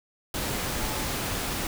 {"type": "tone in noise", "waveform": "sine", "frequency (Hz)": 864, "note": "A5", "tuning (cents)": -32, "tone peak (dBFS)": -40, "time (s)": [0.8, 1.05], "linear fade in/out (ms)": 2, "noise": "pink", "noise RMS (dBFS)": -30, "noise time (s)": [0.34, 1.67], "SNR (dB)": -13, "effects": []}